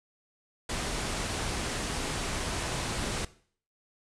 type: low-pass noise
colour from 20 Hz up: pink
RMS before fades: -33 dBFS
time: 0.69-3.25 s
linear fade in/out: 5 ms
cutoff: 10000 Hz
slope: 48 dB/octave
effects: noise-tail reverb RT60 0.5 s tail -18 dB re dry